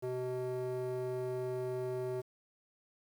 square tone with band-pass filter, 126.6 Hz, B2, 43 cents sharp, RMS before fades -37 dBFS, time 0.02-2.22 s, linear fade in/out 20 ms, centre 450 Hz, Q 2.5, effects 10-bit

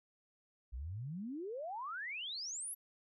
sine exponential sweep, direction up, 55.5 to 11840 Hz, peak -40 dBFS, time 0.72-2.75 s, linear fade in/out 20 ms, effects none

